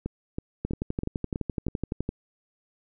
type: two click trains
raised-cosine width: 3 ms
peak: -15 / -17 dBFS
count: 18 / 6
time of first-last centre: 0.65-2.091 / 0.06-1.683 s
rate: 11.8 / 3.08 Hz
effects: none